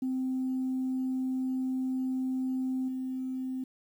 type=tone with level steps; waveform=sine; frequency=259.4 Hz; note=C4; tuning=15 cents flat; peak=-27 / -31 dBFS; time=0.02-3.64 s; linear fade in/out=5 ms; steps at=2.88 s; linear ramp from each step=5 ms; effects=tanh soft clip ceiling -25 dBFS + 10-bit